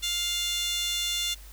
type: tone with high-pass filter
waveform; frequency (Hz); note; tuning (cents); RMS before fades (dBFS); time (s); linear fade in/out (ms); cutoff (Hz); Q
15% pulse; 700; F5; +4; -29; 0.02-1.35; 20; 3800; 4.3
effects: added 50 Hz sine -44 dBFS peak until 1.52 s + white hiss -52 dBFS RMS until 1.52 s